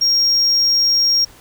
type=tone; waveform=sine; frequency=5580 Hz; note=F8; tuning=2 cents flat; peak=-9 dBFS; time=0.01-1.25 s; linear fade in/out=10 ms; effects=tanh soft clip ceiling -11 dBFS + pink hiss -45 dBFS RMS until 1.4 s